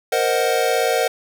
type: chord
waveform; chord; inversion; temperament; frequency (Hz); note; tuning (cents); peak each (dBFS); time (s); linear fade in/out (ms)
square; C half-diminished seventh; third; equal; 466.2 / 523.3 / 622.3 / 740; Bb4 / C5 / Eb5 / Gb5; 0 / 0 / 0 / 0; -22 / -23 / -24 / -23; 0.12-1.08; 5
effects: none